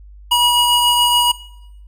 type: tone pair together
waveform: square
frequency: 965 / 2902 Hz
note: B5 / F#7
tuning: -40 / -34 cents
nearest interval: octave + perfect fifth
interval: 1906 cents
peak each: -15 dBFS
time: 0.31-1.32 s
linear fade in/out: 10 ms
effects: noise-tail reverb RT60 0.8 s tail -19 dB re dry + added 50 Hz sine -37 dBFS peak until 1.87 s